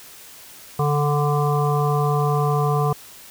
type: harmonic tone with a mistuned harmonic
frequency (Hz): 146.83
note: D3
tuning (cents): 0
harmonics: 1 / 3 / 5 / 7 / 8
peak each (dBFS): -19 / -24 / -26 / -27 / -28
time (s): 0.79-2.93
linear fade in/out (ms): 5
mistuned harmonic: 1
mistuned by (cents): -23
effects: white hiss -43 dBFS RMS until 3.3 s